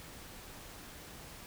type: silence
effects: pink hiss -50 dBFS RMS until 1.46 s